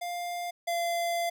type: tone pair in turn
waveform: square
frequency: 701 / 686.2 Hz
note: F5 / F5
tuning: +6 / -31 cents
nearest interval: unison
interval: 37 cents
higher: first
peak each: -33 / -28 dBFS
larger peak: second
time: 0.01-0.51 / 0.67-1.3 s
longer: second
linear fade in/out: 10 ms
effects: none